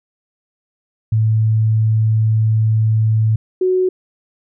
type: tone pair in turn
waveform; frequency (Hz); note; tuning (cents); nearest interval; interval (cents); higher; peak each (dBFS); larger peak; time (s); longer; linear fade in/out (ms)
sine; 110 / 370; A2 / F#4; 0 / 0; octave + major sixth; 2100; second; -11 / -12; first; 1.12-3.36 / 3.61-3.89; first; 5
effects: none